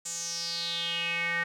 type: tone with band-pass filter sweep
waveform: square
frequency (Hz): 169.8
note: F3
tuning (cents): -48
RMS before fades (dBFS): -32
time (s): 0.05-1.44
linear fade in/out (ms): 10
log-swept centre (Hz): 7500 to 1800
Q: 6
effects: none